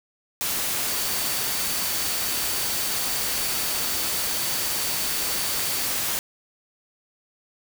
sine tone in noise, 4543 Hz, C#8, 42 cents sharp, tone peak -35 dBFS, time 0.88-5.87 s, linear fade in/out 0 ms, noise white, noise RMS -26 dBFS, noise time 0.41-6.19 s, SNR -12 dB, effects none

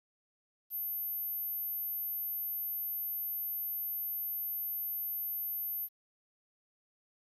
sine tone, 13110 Hz, G#9, 24 cents flat, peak -34 dBFS, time 0.7-5.89 s, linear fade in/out 50 ms, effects 11-bit

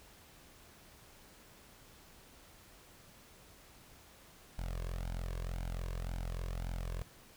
sawtooth tone with flanger, 43.33 Hz, F1, 13 cents flat, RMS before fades -39 dBFS, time 4.58-7.02 s, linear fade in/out 0 ms, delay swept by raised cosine 1.3 to 1.85 ms, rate 1.9 Hz, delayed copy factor +0.9, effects pink hiss -59 dBFS RMS until 7.36 s

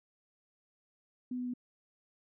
sine tone with pitch steps, 250 / 248.4 / 246.8 Hz, B3 / B3 / B3, +21 / +10 / -1 cents, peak -34 dBFS, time 1.31-1.538 s, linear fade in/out 5 ms, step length 76 ms, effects none

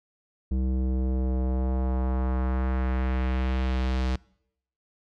square tone with low-pass filter sweep, 64.2 Hz, C2, 32 cents flat, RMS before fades -26 dBFS, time 0.51-4.16 s, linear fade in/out 5 ms, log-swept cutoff 280 to 4900 Hz, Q 1.2, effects noise-tail reverb RT60 0.7 s tail -23 dB re dry

